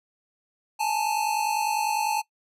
square tone pair together, 841 / 891 Hz, G#5 / A5, +22 / +22 cents, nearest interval minor second, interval 100 cents, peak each -27 dBFS, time 0.79-2.22 s, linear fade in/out 20 ms, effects noise-tail reverb RT60 0.1 s tail -20 dB re dry + resampled to 32000 Hz

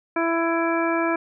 harmonic tone, 332.6 Hz, E4, 16 cents sharp, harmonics 1 / 2 / 3 / 4 / 5 / 7, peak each -23 / -26 / -28 / -29 / -30 / -31 dBFS, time 0.16-1.16 s, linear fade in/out 5 ms, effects none

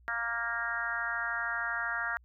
harmonic tone, 233.1 Hz, A#3, in tune, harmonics 3 / 4 / 5 / 6 / 7 / 8, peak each -42 / -42 / -41 / -35 / -35 / -38 dBFS, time 0.08-2.17 s, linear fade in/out 0 ms, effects added 60 Hz sine -57 dBFS peak until 2.24 s

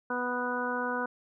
harmonic tone, 246.9 Hz, B3, in tune, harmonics 1 / 2 / 3 / 4 / 5 / 6, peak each -36 / -35 / -40 / -35 / -39 / -34 dBFS, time 0.1-1.06 s, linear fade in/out 5 ms, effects none

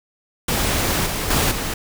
pink noise with level steps, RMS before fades -20 / -24 / -18 / -25 dBFS, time 0.48-1.74 s, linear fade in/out 5 ms, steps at 1.06 / 1.3 / 1.51 s, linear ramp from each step 5 ms, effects none

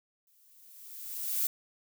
violet noise with exponential growth, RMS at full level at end -28 dBFS, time 0.27-1.47 s, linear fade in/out 1 ms, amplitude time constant 260 ms, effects none

